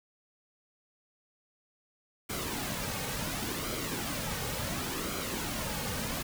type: noise with flanger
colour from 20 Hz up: pink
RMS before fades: -35 dBFS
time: 2.29-6.23 s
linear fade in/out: 10 ms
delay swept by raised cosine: 1.1 to 3 ms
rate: 0.7 Hz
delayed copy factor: -0.55
effects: none